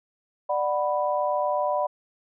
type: chord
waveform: sine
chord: B minor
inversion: first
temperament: just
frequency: 592.7 / 740.8 / 987.8 Hz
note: D5 / F#5 / B5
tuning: +16 / +2 / 0 cents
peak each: -25 / -28 / -27 dBFS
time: 0.49-1.87 s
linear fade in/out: 10 ms
effects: none